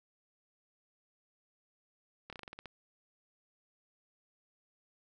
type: slowing click train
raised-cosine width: 0.3 ms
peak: -29 dBFS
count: 9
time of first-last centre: 2.3-2.657 s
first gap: 27 ms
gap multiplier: 1.14
effects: none